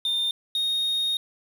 triangle tone pair in turn, 3619 / 3716 Hz, A7 / A#7, +48 / -6 cents, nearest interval unison, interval 46 cents, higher second, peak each -21 dBFS, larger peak neither, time 0.05-0.31 / 0.55-1.17 s, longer second, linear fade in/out 2 ms, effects 8-bit

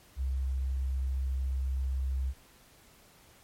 sine tone, 65.9 Hz, C2, 13 cents sharp, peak -28 dBFS, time 0.16-2.34 s, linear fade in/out 50 ms, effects pink hiss -59 dBFS RMS until 3.43 s + MP3 64 kbps

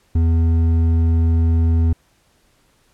sine tone with hard clipping, 82.41 Hz, E2, in tune, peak -14 dBFS, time 0.15-1.93 s, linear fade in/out 5 ms, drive 7 dB, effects pink hiss -59 dBFS RMS until 2.93 s + low-pass 12000 Hz 12 dB/octave

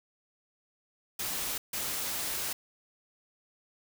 white noise bursts at uneven times, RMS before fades -34 dBFS, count 2, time 1.19-1.58 / 1.73-2.53 s, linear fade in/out 5 ms, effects none

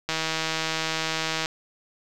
click train, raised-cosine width 0.2 ms, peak -9 dBFS, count 220, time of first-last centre 0.09-1.459 s, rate 160 Hz, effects 8-bit

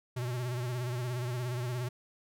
square tone with vibrato, 123.47 Hz, B2, in tune, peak -33 dBFS, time 0.16-1.89 s, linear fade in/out 10 ms, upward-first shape sine, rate 17 Hz, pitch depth 64 cents each way, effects none

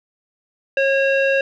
square tone with low-pass filter, 545 Hz, C#5, 29 cents flat, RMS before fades -17 dBFS, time 0.77-1.41 s, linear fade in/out 2 ms, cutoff 2400 Hz, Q 4.1, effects none

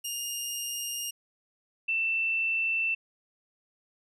15% pulse / sine tone pair in turn, 2828 / 2672 Hz, F7 / E7, +21 / +23 cents, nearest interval minor second, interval 98 cents, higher first, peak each -25 dBFS, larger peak neither, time 0.04-1.11 / 1.88-2.95 s, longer neither, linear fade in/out 10 ms, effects none

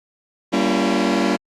sawtooth chord, G diminished seventh, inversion none, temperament just, 196 / 235.2 / 282.2 / 338.7 Hz, G3 / Bb3 / Db4 / Fb4, 0 / +16 / +31 / +47 cents, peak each -18 dBFS, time 0.52-1.37 s, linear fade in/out 20 ms, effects low-pass 6000 Hz 12 dB/octave + Opus 48 kbps

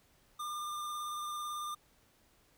square tone with vibrato, 1200 Hz, D6, 37 cents sharp, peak -38 dBFS, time 0.39-1.75 s, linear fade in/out 10 ms, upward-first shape square, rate 18 Hz, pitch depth 12 cents each way, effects pink hiss -68 dBFS RMS until 2.57 s

